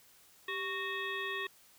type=harmonic tone with a mistuned harmonic; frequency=370 Hz; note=F#4; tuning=in tune; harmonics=1 / 3 / 5 / 7 / 9 / 10; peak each=-42 / -42 / -38 / -43 / -46 / -47 dBFS; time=0.48-1.47 s; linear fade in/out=5 ms; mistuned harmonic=1; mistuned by=+100 cents; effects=white hiss -62 dBFS RMS until 1.78 s